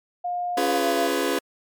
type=tone with pitch glide; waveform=sine; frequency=710 to 685.8 Hz; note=F5 to F5; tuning=+28 to -32 cents; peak=-24 dBFS; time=0.24-1.08 s; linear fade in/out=10 ms; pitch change=-60 cents; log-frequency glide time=0.76-0.83 s
type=chord; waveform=sawtooth; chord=C# dominant seventh; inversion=none; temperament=just; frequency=277.2 / 346.5 / 415.8 / 498.9 Hz; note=C#4 / E#4 / G#4 / B4; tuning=0 / -14 / +2 / +17 cents; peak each=-23 dBFS; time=0.57-1.39 s; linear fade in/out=5 ms
effects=MP3 96 kbps